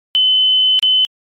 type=tone with dropouts; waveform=sine; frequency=3036 Hz; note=F#7; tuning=44 cents sharp; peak=-9 dBFS; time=0.15-1.05 s; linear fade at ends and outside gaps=0 ms; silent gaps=0.792-0.827 s; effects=MP3 64 kbps